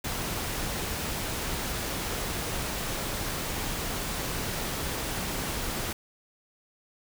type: noise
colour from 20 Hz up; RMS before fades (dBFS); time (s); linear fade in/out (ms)
pink; -32; 0.04-5.93; 5
effects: none